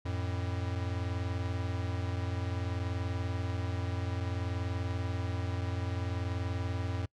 square tone pair together, 89.42 / 110 Hz, F2 / A2, +41 / 0 cents, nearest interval major third, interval 359 cents, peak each -34 / -38 dBFS, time 0.05-7.06 s, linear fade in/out 10 ms, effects noise-tail reverb RT60 0.1 s tail -25 dB re dry + low-pass 5000 Hz 12 dB/octave

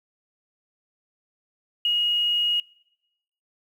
sine tone with quantisation, 2881 Hz, F#7, 47 cents flat, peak -19 dBFS, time 1.85-2.6 s, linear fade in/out 2 ms, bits 8, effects noise-tail reverb RT60 0.9 s tail -25 dB re dry

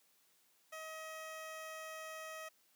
15% pulse tone, 634 Hz, D#5, 32 cents sharp, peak -39 dBFS, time 0.72-2.49 s, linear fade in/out 10 ms, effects white hiss -72 dBFS RMS until 2.75 s + high-pass 150 Hz 12 dB/octave

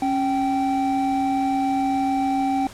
triangle tone pair together, 274.2 / 775.6 Hz, C#4 / G5, -19 / -19 cents, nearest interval octave + tritone, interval 1800 cents, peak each -20 dBFS, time 0.02-2.67 s, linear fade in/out 2 ms, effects pink hiss -42 dBFS RMS until 2.73 s + low-pass 10000 Hz 12 dB/octave

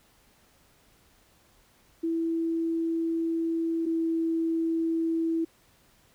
sine tone pair in turn, 329.6 / 328 Hz, E4 / E4, 0 / -9 cents, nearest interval unison, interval 9 cents, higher first, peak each -25 / -24 dBFS, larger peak second, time 2.03-3.86 / 3.86-5.45 s, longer first, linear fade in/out 10 ms, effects pink hiss -62 dBFS RMS until 6.14 s

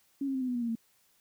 sine tone with pitch steps, 277.2 / 269.5 / 261.9 / 254.6 / 247.5 / 240.6 / 233.9 / 227.4 Hz, C#4 / C#4 / C4 / C4 / B3 / B3 / A#3 / A#3, 0 / -49 / +2 / -47 / +4 / -45 / +6 / -43 cents, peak -29 dBFS, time 0.21-0.754 s, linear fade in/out 5 ms, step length 68 ms, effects white hiss -68 dBFS RMS until 1.2 s

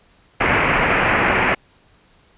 white low-pass noise, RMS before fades -17 dBFS, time 0.4-1.55 s, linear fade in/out 10 ms, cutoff 2500 Hz, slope 48 dB/octave, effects pink hiss -55 dBFS RMS until 2.37 s + resampled to 8000 Hz

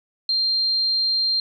sine tone, 4180 Hz, C8, 2 cents flat, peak -18 dBFS, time 0.29-1.4 s, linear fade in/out 2 ms, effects none

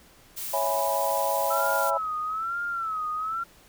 blue noise, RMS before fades -34 dBFS, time 0.36-1.91 s, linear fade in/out 20 ms
sine chord, C# minor seventh, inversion none, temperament equal, 554.4 / 659.3 / 830.6 / 987.8 Hz, C#5 / E5 / G#5 / B5, 0 / 0 / 0 / 0 cents, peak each -29 dBFS, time 0.53-1.98 s, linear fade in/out 10 ms
sine tone with vibrato, 1318.5 Hz, E6, in tune, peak -27 dBFS, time 1.5-3.44 s, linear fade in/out 10 ms, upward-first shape sine, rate 1.1 Hz, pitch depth 110 cents each way
effects pink hiss -55 dBFS RMS until 3.68 s

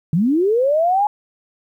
sine linear sweep, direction up, 146.83 to 848 Hz, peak -13 dBFS, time 0.13-1.07 s, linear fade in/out 2 ms, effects 9-bit

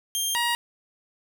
15% pulse tone pair in turn, 3192 / 949 Hz, G7 / A#5, +31 / +31 cents, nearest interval octave + major sixth, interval 2100 cents, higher first, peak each -17 / -16 dBFS, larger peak second, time 0.15-0.35 / 0.35-0.55 s, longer neither, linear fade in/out 0 ms, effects none

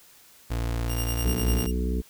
30% pulse tone, 58 Hz, A#1, 8 cents flat, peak -23 dBFS, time 0.5-1.67 s, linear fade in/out 10 ms
5% pulse tone with tremolo, 2820 Hz, F7, 16 cents sharp, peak -19 dBFS, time 0.88-1.72 s, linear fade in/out 50 ms, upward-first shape triangle, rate 10 Hz, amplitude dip 85%
harmonic tone, 61.74 Hz, B1, in tune, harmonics 1 / 3 / 4 / 5 / 6 / 7, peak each -25 / -32 / -34 / -38 / -39 / -36 dBFS, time 1.24-2.02 s, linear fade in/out 20 ms
effects white hiss -54 dBFS RMS until 2.09 s

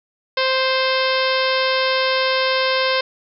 harmonic tone, 523.3 Hz, C5, in tune, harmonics 1 / 2 / 3 / 4 / 5 / 6 / 7 / 8 / 9 / 10, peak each -20 / -23 / -25 / -26 / -27 / -28 / -28 / -29 / -30 / -30 dBFS, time 0.37-3.01 s, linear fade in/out 5 ms, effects none

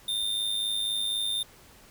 square tone with amplitude modulation, 3620 Hz, A7, 48 cents sharp, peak -25 dBFS, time 0.08-1.43 s, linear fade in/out 5 ms, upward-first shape sine, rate 104 Hz, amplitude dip 55%, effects pink hiss -54 dBFS RMS until 1.9 s

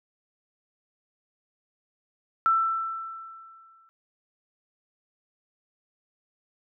sine tone with exponential decay, 1333 Hz, E6, 19 cents sharp, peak -17 dBFS, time 2.46-3.89 s, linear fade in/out 0 ms, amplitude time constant 310 ms, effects none

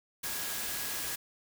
sine tone in noise, 1657 Hz, G#6, 4 cents flat, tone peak -47 dBFS, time 0.23-1.16 s, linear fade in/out 10 ms, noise white, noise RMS -36 dBFS, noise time 0.23-1.16 s, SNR -14 dB, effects none

